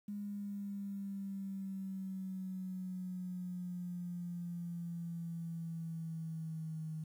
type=exponential sweep; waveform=sine; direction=down; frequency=205.4 to 157 Hz; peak=-39 dBFS; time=0.08-7.04 s; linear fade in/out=5 ms; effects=11-bit